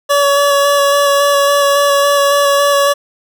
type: tone with vibrato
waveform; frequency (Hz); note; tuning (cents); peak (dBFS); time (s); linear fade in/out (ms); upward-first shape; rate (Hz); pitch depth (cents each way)
25% pulse; 567; C#5; +39; -5; 0.09-2.94; 20; square; 3.6; 11
effects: none